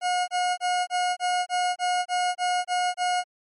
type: tone bursts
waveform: 40% pulse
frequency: 721 Hz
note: F#5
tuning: 45 cents flat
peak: -21 dBFS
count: 11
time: 0.01-3.24 s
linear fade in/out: 50 ms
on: 270 ms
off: 26 ms
effects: MP3 48 kbps